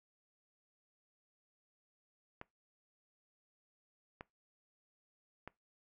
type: clicks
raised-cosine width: 0.5 ms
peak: -30 dBFS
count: 3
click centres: 2.414 / 4.209 / 5.476 s
effects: noise-tail reverb RT60 0.2 s tail -22 dB re dry